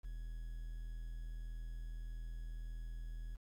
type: tone with quantisation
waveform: triangle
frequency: 40.82 Hz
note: E1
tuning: 16 cents flat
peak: -40 dBFS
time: 0.03-3.37 s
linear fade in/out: 20 ms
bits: 11
effects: AAC 64 kbps